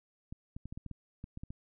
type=clicks; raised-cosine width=5 ms; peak=-30 dBFS; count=11; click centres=0.325 / 0.565 / 0.656 / 0.725 / 0.775 / 0.863 / 0.913 / 1.241 / 1.374 / 1.435 / 1.505 s; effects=none